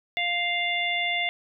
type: harmonic tone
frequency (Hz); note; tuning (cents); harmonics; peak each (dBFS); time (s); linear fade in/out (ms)
698.5; F5; 0; 1 / 3 / 4 / 5; -31 / -26 / -32 / -31; 0.17-1.29; 0
effects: none